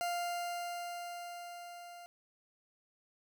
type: tone with level ramp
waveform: 40% pulse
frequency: 698.5 Hz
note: F5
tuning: in tune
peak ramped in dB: -32 to -48 dBFS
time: 0.01-2.06 s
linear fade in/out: 0 ms
effects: none